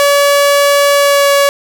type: tone with pitch glide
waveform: sawtooth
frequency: 569 to 564.1 Hz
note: C#5 to C#5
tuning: +45 to +30 cents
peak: -3 dBFS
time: 0-1.49 s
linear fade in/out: 0 ms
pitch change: -15 cents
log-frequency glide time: 0.94-1.32 s
effects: none